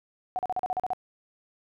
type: tone bursts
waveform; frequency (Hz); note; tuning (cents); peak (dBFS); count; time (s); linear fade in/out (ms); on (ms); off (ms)
sine; 740; F#5; 0; -25; 9; 0.36-0.933; 0; 29; 39
effects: none